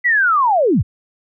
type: linear sweep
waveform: sine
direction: down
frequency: 2002 to 56 Hz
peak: -11 dBFS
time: 0.04-0.83 s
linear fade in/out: 20 ms
effects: none